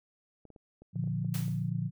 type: clicks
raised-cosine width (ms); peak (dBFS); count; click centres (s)
2; -39; 10; 0.453 / 0.503 / 0.562 / 0.82 / 0.958 / 1.04 / 1.075 / 1.247 / 1.406 / 1.481
type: chord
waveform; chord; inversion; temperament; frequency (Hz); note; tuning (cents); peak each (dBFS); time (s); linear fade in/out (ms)
sine; Bb major; none; equal; 116.54 / 146.83 / 174.61; Bb2 / D3 / F3; 0 / 0 / 0; -34; 0.93-1.91; 50
type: noise with exponential decay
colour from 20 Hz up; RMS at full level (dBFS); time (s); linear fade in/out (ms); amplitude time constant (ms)
white; -39; 1.34-1.7; 2; 78
effects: none